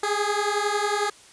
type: beating tone pair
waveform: 15% pulse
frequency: 408 / 419 Hz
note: G#4 / G#4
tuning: -31 / +15 cents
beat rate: 11 Hz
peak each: -19 / -19 dBFS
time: 0.03-1.1 s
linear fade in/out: 5 ms
effects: white hiss -50 dBFS RMS until 1.32 s + resampled to 22050 Hz